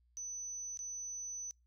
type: tone with dropouts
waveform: sine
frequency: 6000 Hz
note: F#8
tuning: 23 cents sharp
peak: -40 dBFS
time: 0.17-1.51 s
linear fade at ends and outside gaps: 0 ms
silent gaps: 0.773-0.791 s
effects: noise-tail reverb RT60 0.2 s tail -24 dB re dry + added 60 Hz sine -68 dBFS peak until 1.66 s